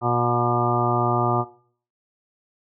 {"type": "harmonic tone with a mistuned harmonic", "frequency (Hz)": 120.3, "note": "B2", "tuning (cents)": -45, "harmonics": [1, 2, 3, 4, 5, 6, 7, 8, 9, 10], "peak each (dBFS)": [-25, -30, -26, -37, -31, -25, -29, -29, -34, -26], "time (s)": [0.01, 1.45], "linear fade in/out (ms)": 50, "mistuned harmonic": 7, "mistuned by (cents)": 31, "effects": ["noise-tail reverb RT60 0.5 s tail -17 dB re dry"]}